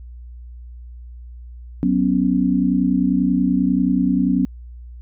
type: chord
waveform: sine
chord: F# suspended fourth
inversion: none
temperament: equal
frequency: 185 / 246.9 / 277.2 Hz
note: F#3 / B3 / C#4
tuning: 0 / 0 / 0 cents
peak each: -19 dBFS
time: 1.83-4.45 s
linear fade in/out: 0 ms
effects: added 60 Hz sine -34 dBFS peak until 5.01 s